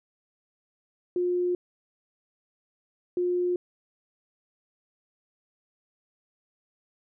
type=tone pair in turn; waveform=sine; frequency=356.5 / 356.5 Hz; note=F4 / F4; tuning=+36 / +36 cents; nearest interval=unison; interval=0 cents; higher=neither; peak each=-23 dBFS; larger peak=neither; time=1.16-1.55 / 3.17-3.56 s; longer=neither; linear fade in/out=2 ms; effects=none